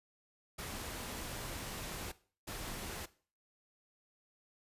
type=noise bursts at uneven times; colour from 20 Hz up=pink; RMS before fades=-43 dBFS; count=2; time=0.58-2.12 / 2.47-3.06 s; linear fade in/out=10 ms; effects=noise-tail reverb RT60 0.4 s tail -17 dB re dry + resampled to 32000 Hz

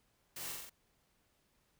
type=noise with echo; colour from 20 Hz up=white; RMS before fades=-45 dBFS; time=0.36-0.52 s; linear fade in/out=5 ms; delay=44 ms; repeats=4; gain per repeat=-2 dB; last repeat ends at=0.696 s; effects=pink hiss -75 dBFS RMS until 1.79 s

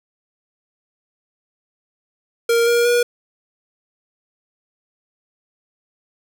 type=tone with pitch steps; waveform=square; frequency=466.2 / 473.5 / 481 Hz; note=A#4 / A#4 / B4; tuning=0 / +27 / -46 cents; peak=-14 dBFS; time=2.49-3.03 s; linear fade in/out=5 ms; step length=180 ms; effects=none

